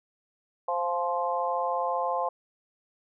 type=harmonic tone with a mistuned harmonic; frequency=174.61 Hz; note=F3; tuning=in tune; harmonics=3 / 4 / 5 / 6; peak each=-31 / -31 / -31 / -31 dBFS; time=0.68-2.29 s; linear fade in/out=5 ms; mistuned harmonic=5; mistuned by=-25 cents; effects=none